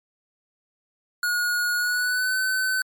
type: tone with pitch glide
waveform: square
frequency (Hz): 1446 to 1519.6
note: F#6 to F#6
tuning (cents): -40 to +46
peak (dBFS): -22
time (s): 1.23-2.82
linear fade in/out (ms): 2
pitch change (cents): +86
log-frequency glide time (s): 1.76-2.37
effects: MP3 96 kbps